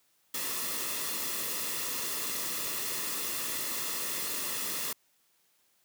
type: noise with comb filter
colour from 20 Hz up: white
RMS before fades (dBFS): -34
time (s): 0.34-4.93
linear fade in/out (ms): 5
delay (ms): 1.3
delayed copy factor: -0.55
effects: white hiss -70 dBFS RMS until 5.84 s + high-pass 100 Hz 12 dB/octave